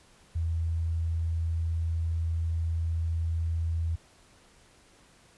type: tone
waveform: sine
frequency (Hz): 82.41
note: E2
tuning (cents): 0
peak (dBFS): -26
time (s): 0.35-3.96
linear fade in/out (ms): 10
effects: pink hiss -59 dBFS RMS until 5.37 s + resampled to 24000 Hz